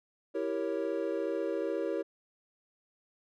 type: chord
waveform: triangle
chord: E diminished seventh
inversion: none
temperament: equal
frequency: 329.6 / 392 / 466.2 / 554.4 Hz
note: E4 / G4 / Bb4 / Db5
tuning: 0 / 0 / 0 / 0 cents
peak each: -34 dBFS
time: 0.34-2.03 s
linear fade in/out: 20 ms
effects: none